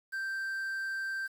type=tone with quantisation; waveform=triangle; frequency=1568 Hz; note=G6; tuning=in tune; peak=-31 dBFS; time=0.12-1.28 s; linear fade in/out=20 ms; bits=9; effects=none